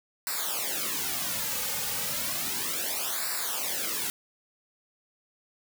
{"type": "noise with flanger", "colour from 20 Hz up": "white", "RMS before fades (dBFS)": -31, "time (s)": [0.27, 4.1], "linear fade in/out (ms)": 0, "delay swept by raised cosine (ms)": [0.31, 3.01], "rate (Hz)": 0.33, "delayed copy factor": -0.9, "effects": []}